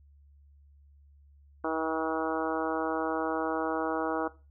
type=harmonic tone; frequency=160 Hz; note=D#3; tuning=49 cents sharp; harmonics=2 / 3 / 4 / 5 / 6 / 7 / 8 / 9; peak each=-33 / -35 / -36 / -37 / -38 / -38 / -39 / -40 dBFS; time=1.64-4.28 s; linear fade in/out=5 ms; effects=noise-tail reverb RT60 0.3 s tail -17 dB re dry + added 71 Hz sine -55 dBFS peak until 4.5 s